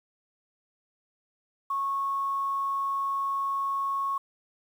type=tone with quantisation; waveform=sine; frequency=1100 Hz; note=C#6; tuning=14 cents flat; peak=-26 dBFS; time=1.7-4.18 s; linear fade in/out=5 ms; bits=9; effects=none